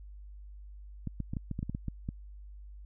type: clicks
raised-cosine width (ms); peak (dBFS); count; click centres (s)
5; -22; 11; 1.073 / 1.203 / 1.335 / 1.368 / 1.513 / 1.591 / 1.629 / 1.696 / 1.749 / 1.883 / 2.089
effects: added 50 Hz sine -45 dBFS peak until 2.85 s